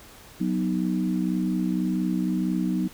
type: chord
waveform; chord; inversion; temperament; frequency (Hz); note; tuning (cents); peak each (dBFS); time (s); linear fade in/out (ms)
sine; B major; second; equal; 185 / 246.9 / 311.1; F#3 / B3 / D#4; 0 / 0 / 0; -25 / -28 / -28; 0.4-2.88; 10
effects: pink hiss -48 dBFS RMS until 2.93 s